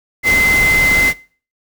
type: tone in noise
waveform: sine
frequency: 2060 Hz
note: C7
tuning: 28 cents flat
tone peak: -9 dBFS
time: 0.23-1.14 s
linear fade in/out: 50 ms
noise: pink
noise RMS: -20 dBFS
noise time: 0.23-1.14 s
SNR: +8 dB
effects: noise-tail reverb RT60 0.4 s tail -20 dB re dry